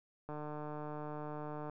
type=click train; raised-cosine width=1 ms; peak=-30 dBFS; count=212; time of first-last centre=0.29-1.697 s; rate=150 Hz; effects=none